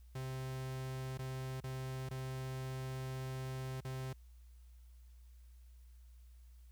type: tone with dropouts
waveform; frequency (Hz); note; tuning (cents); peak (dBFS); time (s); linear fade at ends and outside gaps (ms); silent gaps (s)
45% pulse; 130.81; C3; 0; -40; 0.15-4.13; 5; 1.176-1.19 / 1.604-1.639 / 2.09-2.109 / 3.806-3.848
effects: added 60 Hz sine -55 dBFS peak until 6.71 s + white hiss -75 dBFS RMS until 6.71 s